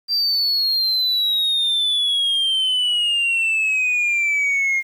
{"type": "exponential sweep", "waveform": "sine", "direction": "down", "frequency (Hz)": [4727, 2122], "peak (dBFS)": -14, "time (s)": [0.08, 4.83], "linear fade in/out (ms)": 50, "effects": ["tanh soft clip ceiling -15 dBFS", "8-bit"]}